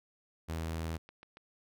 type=tone; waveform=sawtooth; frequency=81.2 Hz; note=E2; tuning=26 cents flat; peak=-31 dBFS; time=0.48-0.98 s; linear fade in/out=20 ms
type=click train; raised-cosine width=0.3 ms; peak=-35 dBFS; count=4; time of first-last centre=0.95-1.371 s; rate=7.13 Hz
effects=none